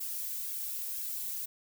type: noise with flanger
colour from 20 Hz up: violet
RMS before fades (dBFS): -37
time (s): 0-1.46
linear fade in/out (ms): 10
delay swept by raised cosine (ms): 1.8 to 2.8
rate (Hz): 2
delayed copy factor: +1
effects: none